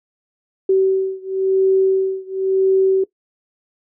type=beating tone pair; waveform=sine; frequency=381.9 / 382.86 Hz; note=G4 / G4; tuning=-45 / -41 cents; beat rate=0.96 Hz; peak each=-16 / -17 dBFS; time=0.69-3.04 s; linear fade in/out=5 ms; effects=noise-tail reverb RT60 0.1 s tail -19 dB re dry